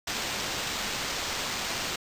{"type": "noise with sample-and-hold", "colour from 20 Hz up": "blue", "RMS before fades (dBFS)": -32, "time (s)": [0.07, 1.96], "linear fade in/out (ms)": 5, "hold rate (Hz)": 11025, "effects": ["resampled to 32000 Hz"]}